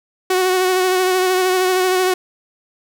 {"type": "tone with vibrato", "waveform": "sawtooth", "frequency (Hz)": 370, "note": "F#4", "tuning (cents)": 0, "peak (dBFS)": -10, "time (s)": [0.3, 2.14], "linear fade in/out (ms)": 5, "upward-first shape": "sine", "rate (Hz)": 13, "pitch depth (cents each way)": 26, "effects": []}